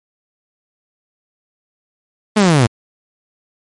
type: linear sweep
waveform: sawtooth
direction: down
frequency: 220 to 107.6 Hz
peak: -5 dBFS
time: 2.36-2.67 s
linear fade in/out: 10 ms
effects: MP3 48 kbps